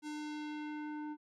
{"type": "tone with low-pass filter sweep", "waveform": "square", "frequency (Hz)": 301, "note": "D4", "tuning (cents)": 43, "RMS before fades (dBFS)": -42, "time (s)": [0.02, 1.17], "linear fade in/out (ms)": 50, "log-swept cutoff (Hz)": [8900, 1000], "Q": 1.1, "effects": []}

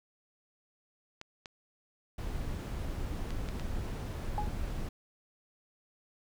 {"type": "clicks", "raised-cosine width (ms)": 0.2, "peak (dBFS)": -26, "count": 5, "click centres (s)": [1.214, 1.458, 3.306, 3.488, 3.597]}
{"type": "noise", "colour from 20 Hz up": "brown", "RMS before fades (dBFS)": -36, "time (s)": [2.18, 4.89], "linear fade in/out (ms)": 5}
{"type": "tone with exponential decay", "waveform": "sine", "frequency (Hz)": 838, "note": "G#5", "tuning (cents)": 15, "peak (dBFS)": -28, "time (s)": [4.38, 4.53], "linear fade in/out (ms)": 0, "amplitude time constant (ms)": 32}
{"effects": []}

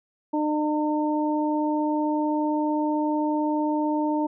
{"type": "harmonic tone", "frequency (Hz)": 302.6, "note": "D#4", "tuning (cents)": -48, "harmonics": [1, 2, 3], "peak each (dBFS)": [-23, -30, -28], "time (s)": [0.33, 4.27], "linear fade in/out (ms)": 10, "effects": []}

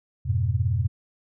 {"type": "chord", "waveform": "sine", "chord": "F diminished", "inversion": "none", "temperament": "equal", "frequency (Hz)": [87.31, 103.83, 123.47], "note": ["F2", "Ab2", "Cb3"], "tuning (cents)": [0, 0, 0], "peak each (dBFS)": -25, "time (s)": [0.25, 0.88], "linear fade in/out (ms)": 20, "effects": []}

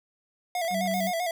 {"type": "tone with vibrato", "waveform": "square", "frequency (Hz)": 691, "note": "F5", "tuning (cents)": -19, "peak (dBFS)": -27, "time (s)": [0.55, 1.31], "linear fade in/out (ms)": 2, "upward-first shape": "square", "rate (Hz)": 7.7, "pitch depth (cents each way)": 70}
{"type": "clicks", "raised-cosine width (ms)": 0.3, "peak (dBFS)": -32, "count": 4, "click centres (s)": [0.649, 0.712, 0.86, 0.914]}
{"type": "tone", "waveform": "sine", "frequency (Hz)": 190.8, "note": "G3", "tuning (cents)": -47, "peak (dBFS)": -29, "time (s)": [0.7, 1.12], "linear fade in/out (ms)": 50}
{"type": "noise", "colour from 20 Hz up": "violet", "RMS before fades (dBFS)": -41, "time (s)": [0.92, 1.11], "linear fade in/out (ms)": 20}
{"effects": []}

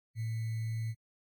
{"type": "tone with sample-and-hold", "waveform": "sine", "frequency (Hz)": 112.3, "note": "A2", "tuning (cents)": 36, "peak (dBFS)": -32, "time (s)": [0.15, 0.95], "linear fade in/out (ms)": 50, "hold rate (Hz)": 2100, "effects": ["AAC 64 kbps"]}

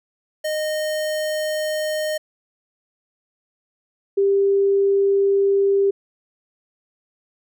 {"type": "tone pair in turn", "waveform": ["square", "sine"], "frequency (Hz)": [616, 395.8], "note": ["D#5", "G4"], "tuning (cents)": [-17, 17], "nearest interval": "minor sixth", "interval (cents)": 766, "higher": "first", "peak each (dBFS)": [-22, -14], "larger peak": "second", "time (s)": [[0.44, 2.18], [4.17, 5.91]], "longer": "neither", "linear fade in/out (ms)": 10, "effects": []}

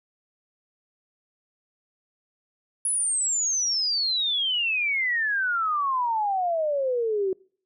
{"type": "exponential sweep", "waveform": "sine", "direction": "down", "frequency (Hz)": [10500, 370], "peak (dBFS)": -22, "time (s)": [2.85, 7.33], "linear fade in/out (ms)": 2, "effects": ["noise-tail reverb RT60 0.5 s tail -26 dB re dry"]}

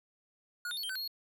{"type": "tone with pitch steps", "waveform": "square", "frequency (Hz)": [1444, 3636, 4400, 3151, 1528, 4271, 4322], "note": ["F#6", "A#7", "C#8", "G7", "G6", "C8", "C#8"], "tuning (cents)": [-43, -44, -14, 8, -45, 35, -45], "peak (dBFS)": -36, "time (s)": [0.65, 1.077], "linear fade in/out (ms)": 2, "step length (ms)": 61, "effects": []}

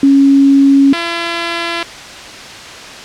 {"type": "tone pair in turn", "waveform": ["sine", "5% pulse"], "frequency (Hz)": [276.1, 338.7], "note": ["C#4", "E4"], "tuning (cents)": [-7, 47], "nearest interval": "major third", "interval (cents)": 354, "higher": "second", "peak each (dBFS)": -4, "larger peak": "neither", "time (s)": [[0.03, 0.93], [0.93, 1.83]], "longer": "neither", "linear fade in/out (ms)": 2, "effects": ["white hiss -29 dBFS RMS until 3.04 s", "low-pass 5000 Hz 12 dB/octave"]}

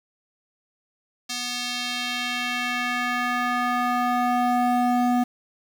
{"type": "tone with band-pass filter sweep", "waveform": "square", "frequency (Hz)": 245.5, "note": "B3", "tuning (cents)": -10, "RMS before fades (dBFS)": -24, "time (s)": [1.29, 5.24], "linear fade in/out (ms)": 10, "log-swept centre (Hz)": [5100, 510], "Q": 1.4, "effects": ["7-bit"]}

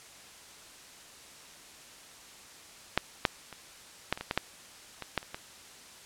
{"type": "clicks", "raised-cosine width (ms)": 0.3, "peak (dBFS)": [-7, -6, -27, -10, -24, -20, -13, -9, -21, -11, -30, -21], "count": 12, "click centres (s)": [2.976, 3.252, 3.527, 4.126, 4.175, 4.21, 4.311, 4.376, 5.023, 5.177, 5.229, 5.345], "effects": ["white hiss -51 dBFS RMS until 6.05 s", "low-pass 9000 Hz 12 dB/octave"]}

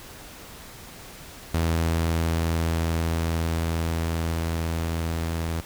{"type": "tone with level ramp", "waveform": "sawtooth", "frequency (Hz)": 82.41, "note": "E2", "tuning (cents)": 0, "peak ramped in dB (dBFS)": [-17, -22], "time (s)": [1.54, 5.61], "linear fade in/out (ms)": 5, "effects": ["pink hiss -43 dBFS RMS until 5.65 s"]}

